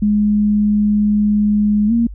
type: tone with pitch glide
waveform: sine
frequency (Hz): 208.7 to 232.9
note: G#3 to A#3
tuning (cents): +9 to -1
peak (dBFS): -11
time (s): 0.02-2.07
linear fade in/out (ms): 5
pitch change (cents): +190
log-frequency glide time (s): 1.87-1.92
effects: added 50 Hz sine -28 dBFS peak until 2.14 s